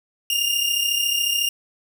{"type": "tone pair together", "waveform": "sawtooth", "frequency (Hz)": [2798, 2832], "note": ["F7", "F7"], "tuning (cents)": [3, 23], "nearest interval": "unison", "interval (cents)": 20, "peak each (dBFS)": -19, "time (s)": [0.3, 1.49], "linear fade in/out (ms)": 2, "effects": []}